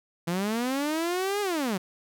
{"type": "linear two-way sweep", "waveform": "sawtooth", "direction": "up then down", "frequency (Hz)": [164.81, 418.2, 173.5], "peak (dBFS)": -22, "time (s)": [0.27, 1.78], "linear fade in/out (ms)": 10, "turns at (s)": 1.41, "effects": []}